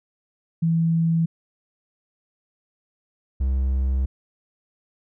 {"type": "tone pair in turn", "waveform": ["sine", "triangle"], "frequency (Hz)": [164.81, 65.82], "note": ["E3", "C2"], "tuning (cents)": [0, 11], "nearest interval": "octave + major third", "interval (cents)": 1589, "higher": "first", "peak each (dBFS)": -17, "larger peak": "neither", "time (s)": [[0.62, 1.26], [3.4, 4.06]], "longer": "second", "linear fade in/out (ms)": 10, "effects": []}